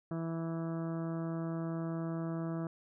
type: harmonic tone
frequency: 164.6 Hz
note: E3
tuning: 2 cents flat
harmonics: 1 / 2 / 3 / 4 / 5 / 6 / 7 / 8 / 9 / 10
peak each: -36 / -39 / -50 / -45 / -58 / -54 / -53 / -53 / -61 / -60 dBFS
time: 0.11-2.67 s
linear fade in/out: 2 ms
effects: none